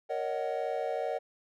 triangle chord, D# minor seventh, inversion second, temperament just, 466.7 / 560 / 622.3 / 746.7 Hz, A#4 / C#5 / D#5 / F#5, +2 / +18 / 0 / +16 cents, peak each -34 dBFS, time 0.09-1.19 s, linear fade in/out 20 ms, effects none

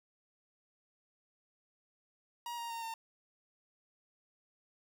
45% pulse tone with pitch steps, 950 / 935.8 / 921.9 / 908.1 Hz, A#5 / A#5 / A#5 / A#5, +33 / +6 / -19 / -46 cents, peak -39 dBFS, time 2.46-2.94 s, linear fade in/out 2 ms, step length 120 ms, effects none

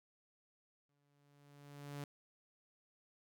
sawtooth tone with exponential growth, 143.4 Hz, D3, 41 cents flat, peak -38 dBFS, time 0.89-2.04 s, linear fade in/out 2 ms, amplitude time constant 250 ms, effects none

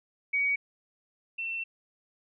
sine tone pair in turn, 2255 / 2694 Hz, C#7 / E7, +29 / +37 cents, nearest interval minor third, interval 308 cents, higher second, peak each -24 / -31 dBFS, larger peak first, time 0.33-0.56 / 1.38-1.64 s, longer second, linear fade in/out 10 ms, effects none

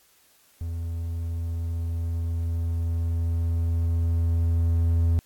triangle tone with level ramp, 83.6 Hz, E2, 25 cents sharp, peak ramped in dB -26 to -16 dBFS, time 0.61-5.19 s, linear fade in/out 0 ms, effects white hiss -60 dBFS RMS until 5.25 s + AAC 64 kbps

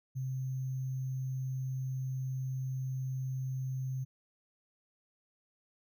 sine tone with sample-and-hold, 130.6 Hz, C3, 3 cents flat, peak -33 dBFS, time 0.15-4.05 s, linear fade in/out 20 ms, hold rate 6300 Hz, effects none

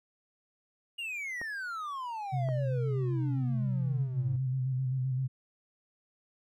triangle exponential sweep, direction down, 2871 to 100 Hz, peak -33 dBFS, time 0.98-4.37 s, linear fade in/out 10 ms
clicks, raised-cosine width 1 ms, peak -28 dBFS, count 2, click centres 1.415 / 2.488 s
sine tone with vibrato, 130 Hz, C3, 11 cents flat, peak -28 dBFS, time 2.32-5.28 s, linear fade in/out 20 ms, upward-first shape square, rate 7.7 Hz, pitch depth 35 cents each way
effects none

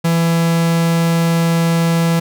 45% pulse tone, 166.7 Hz, E3, 20 cents sharp, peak -12 dBFS, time 0.04-2.2 s, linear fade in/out 10 ms, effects none

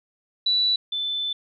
sine tone pair in turn, 3951 / 3520 Hz, B7 / A7, 0 / 0 cents, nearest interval major second, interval 200 cents, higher first, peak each -18 / -24 dBFS, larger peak first, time 0.46-0.76 / 0.92-1.33 s, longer second, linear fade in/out 5 ms, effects none

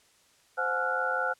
sine tone cluster, 520 / 726 / 852 / 1376 / 1461 Hz, C5 / F#5 / G#5 / F6 / F#6, -11 / -33 / +44 / -26 / -22 cents, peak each -33 / -34 / -36 / -31 / -31 dBFS, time 0.57-1.34 s, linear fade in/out 20 ms, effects white hiss -63 dBFS RMS until 1.39 s + low-pass 9000 Hz 12 dB/octave

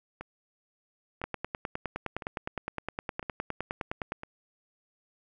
two click trains, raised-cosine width 0.5 ms, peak -17 / -24 dBFS, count 29 / 5, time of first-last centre 1.24-4.121 / 0.21-4.234 s, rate 9.72 / 0.994 Hz, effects none

